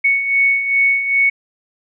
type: beating tone pair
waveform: sine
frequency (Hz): 2217 / 2219.5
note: C#7 / C#7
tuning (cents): 0 / +2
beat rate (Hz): 2.5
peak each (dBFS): -20 / -13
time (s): 0.04-1.3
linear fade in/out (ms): 10
effects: none